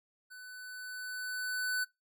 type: tone with level ramp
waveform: square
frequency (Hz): 1500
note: F#6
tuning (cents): +23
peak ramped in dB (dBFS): -48 to -30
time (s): 0.3-1.85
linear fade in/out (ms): 20
effects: noise-tail reverb RT60 0.2 s tail -25 dB re dry